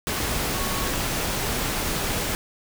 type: tone in noise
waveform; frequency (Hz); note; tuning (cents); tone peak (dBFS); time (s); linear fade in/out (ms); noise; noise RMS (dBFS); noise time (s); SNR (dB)
sine; 1108.7; C#6; 0; -34; 0.54-0.9; 0; pink; -26; 0.07-2.35; -11
effects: none